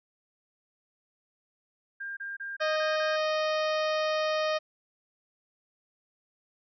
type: tone bursts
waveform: sine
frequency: 1600 Hz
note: G6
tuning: 35 cents sharp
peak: -34 dBFS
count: 6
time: 2-3.165 s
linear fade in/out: 10 ms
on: 170 ms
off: 29 ms
type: harmonic tone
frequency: 620 Hz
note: D#5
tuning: 6 cents flat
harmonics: 1 / 2 / 3 / 4 / 5 / 6 / 7 / 8 / 9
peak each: -27 / -33 / -37 / -39 / -41 / -43 / -44 / -45 / -46 dBFS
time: 2.6-4.59 s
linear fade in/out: 20 ms
effects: none